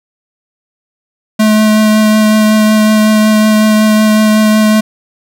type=tone with vibrato; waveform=square; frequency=215.2 Hz; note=A3; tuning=38 cents flat; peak=-6 dBFS; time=1.39-4.81 s; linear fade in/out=10 ms; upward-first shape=triangle; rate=5.4 Hz; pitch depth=12 cents each way; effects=none